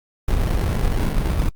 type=noise with sample-and-hold; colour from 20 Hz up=brown; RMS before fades=-19 dBFS; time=0.28-1.49 s; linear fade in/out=5 ms; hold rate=1225 Hz; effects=noise-tail reverb RT60 0.1 s tail -26 dB re dry + Opus 32 kbps